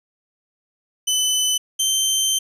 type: tone pair in turn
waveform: 20% pulse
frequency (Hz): 3017 / 3113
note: F#7 / G7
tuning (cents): +33 / -13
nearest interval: minor second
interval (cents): 54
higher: second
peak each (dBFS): -12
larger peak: neither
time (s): 1.07-1.58 / 1.79-2.39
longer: second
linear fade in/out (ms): 10
effects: resampled to 32000 Hz